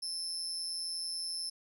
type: tone with amplitude modulation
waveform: 35% pulse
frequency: 5274 Hz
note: E8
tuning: in tune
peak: -30 dBFS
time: 0.02-1.5 s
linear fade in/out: 10 ms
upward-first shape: sine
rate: 171 Hz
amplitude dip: 65%
effects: none